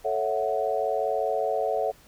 sine chord, F# minor seventh, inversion first, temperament equal, 440 / 554.4 / 659.3 / 740 Hz, A4 / C#5 / E5 / F#5, 0 / 0 / 0 / 0 cents, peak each -29 dBFS, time 0.04-1.92 s, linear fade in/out 20 ms, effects pink hiss -55 dBFS RMS until 2.07 s

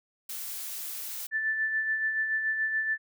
blue noise, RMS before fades -37 dBFS, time 0.29-1.27 s, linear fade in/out 5 ms
sine tone with tremolo, 1760 Hz, A6, in tune, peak -24 dBFS, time 1.31-2.98 s, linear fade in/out 50 ms, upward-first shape sine, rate 7 Hz, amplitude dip 45%
effects none

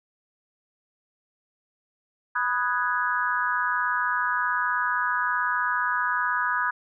sine chord, G# minor seventh, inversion first, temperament equal, 987.8 / 1244.5 / 1480 / 1661.2 Hz, B5 / D#6 / F#6 / G#6, 0 / 0 / 0 / 0 cents, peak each -28 dBFS, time 2.35-6.71 s, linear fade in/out 10 ms, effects none

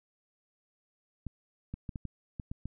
clicks, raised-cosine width 5 ms, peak -25 dBFS, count 8, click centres 1.267 / 1.74 / 1.892 / 1.958 / 2.053 / 2.398 / 2.515 / 2.656 s, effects none

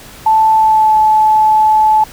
sine tone with pitch glide, 878 to 864.4 Hz, A5 to A5, -4 to -31 cents, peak -6 dBFS, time 0.26-2.04 s, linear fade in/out 5 ms, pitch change -27 cents, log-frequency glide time 0.54-0.95 s, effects pink hiss -35 dBFS RMS until 2.12 s

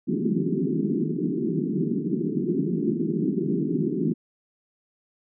pink band-pass noise, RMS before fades -25 dBFS, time 0.07-4.14 s, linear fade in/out 20 ms, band 150 to 400 Hz, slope 96 dB/octave, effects none

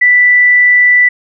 sine tone, 1975.5 Hz, B6, in tune, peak -4 dBFS, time 0.01-1.09 s, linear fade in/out 10 ms, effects none

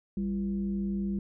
sine tone with frequency modulation, 197.4 Hz, G3, 12 cents sharp, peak -28 dBFS, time 0.17-1.19 s, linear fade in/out 2 ms, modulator 143 Hz, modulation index 0.52, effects none

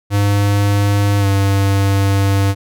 square tone with pitch glide, 101.3 to 98.53 Hz, G#2 to G2, -43 to +9 cents, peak -12 dBFS, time 0.1-2.55 s, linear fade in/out 50 ms, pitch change -48 cents, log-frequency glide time 1.19-1.26 s, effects none

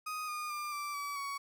35% pulse tone with pitch steps, 1248 / 1221.6 / 1195.8 / 1170.5 / 1145.7 / 1121.5 Hz, D#6 / D#6 / D6 / D6 / D6 / C#6, +5 / -32 / +31 / -6 / -43 / +20 cents, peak -35 dBFS, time 0.06-1.38 s, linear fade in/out 10 ms, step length 220 ms, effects none

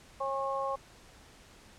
harmonic tone, 272 Hz, C#4, 33 cents flat, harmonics 2 / 3 / 4, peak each -34 / -37 / -34 dBFS, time 0.2-0.76 s, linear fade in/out 10 ms, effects pink hiss -56 dBFS RMS until 1.78 s + low-pass 9000 Hz 12 dB/octave

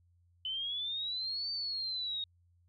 sine exponential two-way sweep, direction up then down, 3018 to 4600 to 3726 Hz, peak -34 dBFS, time 0.45-2.24 s, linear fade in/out 2 ms, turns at 1.51 s, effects added 87 Hz sine -65 dBFS peak until 2.68 s

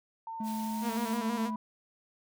sine tone with pitch glide, 903 to 984.7 Hz, A5 to B5, +45 to -5 cents, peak -37 dBFS, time 0.27-1.56 s, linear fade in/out 2 ms, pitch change +150 cents, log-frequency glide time 0.65-1.18 s
triangle tone, 217.8 Hz, A3, 17 cents flat, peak -31 dBFS, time 0.4-1.56 s, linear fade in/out 5 ms
white band-stop noise, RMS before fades -47 dBFS, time 0.43-1.2 s, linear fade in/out 50 ms, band 390 to 1500 Hz, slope 24 dB/octave
sawtooth tone with vibrato, 230.9 Hz, A#3, 16 cents flat, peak -29 dBFS, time 0.81-1.51 s, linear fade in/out 50 ms, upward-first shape square, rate 6.2 Hz, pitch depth 43 cents each way
effects none

